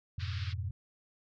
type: chord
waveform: sine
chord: F diminished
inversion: none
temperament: equal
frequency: 87.31 / 103.83 / 123.47 Hz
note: F2 / Ab2 / Cb3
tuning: 0 / 0 / 0 cents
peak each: -36 / -38 / -42 dBFS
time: 0.18-0.71 s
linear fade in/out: 5 ms
type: band-pass noise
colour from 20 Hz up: white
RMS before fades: -47 dBFS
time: 0.19-0.54 s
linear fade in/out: 20 ms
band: 1200 to 4800 Hz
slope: 48 dB/octave
effects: none